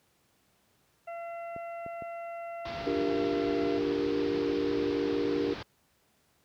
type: harmonic tone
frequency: 680 Hz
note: F5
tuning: 46 cents flat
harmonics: 1 / 2 / 3 / 4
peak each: -37 / -48 / -51 / -54 dBFS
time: 1.07-3.79 s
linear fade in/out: 10 ms
type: clicks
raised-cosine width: 2 ms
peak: -30 dBFS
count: 6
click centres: 1.563 / 1.863 / 2.022 / 3.334 / 3.915 / 4.381 s
type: low-pass noise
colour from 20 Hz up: pink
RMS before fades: -40 dBFS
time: 2.65-5.63 s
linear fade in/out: 5 ms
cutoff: 5000 Hz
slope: 48 dB/octave
type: chord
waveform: sine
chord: G minor seventh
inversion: second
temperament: equal with one note detuned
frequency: 293.7 / 349.2 / 395.6 / 466.2 Hz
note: D4 / F4 / G4 / Bb4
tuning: 0 / 0 / +16 / 0 cents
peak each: -31 / -36 / -32 / -32 dBFS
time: 2.86-5.54 s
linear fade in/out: 10 ms
effects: pink hiss -69 dBFS RMS until 6.44 s + high-pass 80 Hz 12 dB/octave